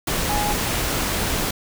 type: tone in noise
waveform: sine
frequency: 830.6 Hz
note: G#5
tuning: in tune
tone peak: -23 dBFS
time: 0.29-0.53 s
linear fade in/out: 5 ms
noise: pink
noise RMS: -23 dBFS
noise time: 0.07-1.51 s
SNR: -3 dB
effects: none